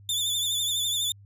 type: tone with vibrato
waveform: sawtooth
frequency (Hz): 3520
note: A7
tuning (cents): 0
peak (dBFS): -22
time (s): 0.09-1.12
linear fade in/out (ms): 2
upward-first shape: triangle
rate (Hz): 12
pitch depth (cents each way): 69
effects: added 100 Hz sine -48 dBFS peak until 1.25 s